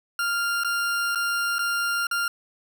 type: tone with dropouts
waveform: 40% pulse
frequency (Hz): 1396.9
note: F6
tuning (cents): 0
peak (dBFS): -22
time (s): 0.19-2.28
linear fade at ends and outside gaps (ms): 2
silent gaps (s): 0.636-0.646 / 1.149-1.156 / 1.584-1.591 / 2.069-2.112
effects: none